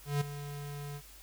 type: tone with ADSR envelope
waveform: square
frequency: 144.1 Hz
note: D3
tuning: 33 cents flat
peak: -27 dBFS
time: 0.05-1.02 s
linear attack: 160 ms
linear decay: 9 ms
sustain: -13 dB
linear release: 63 ms
effects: added 50 Hz sine -55 dBFS peak until 1.22 s + white hiss -55 dBFS RMS until 1.22 s